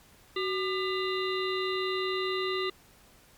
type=harmonic tone with a mistuned harmonic; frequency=400 Hz; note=G4; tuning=35 cents sharp; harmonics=1 / 3 / 5 / 7 / 9 / 10; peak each=-30 / -35 / -37 / -38 / -40 / -40 dBFS; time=0.36-2.7 s; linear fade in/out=5 ms; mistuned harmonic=1; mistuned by=-110 cents; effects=pink hiss -58 dBFS RMS until 3.37 s + MP3 96 kbps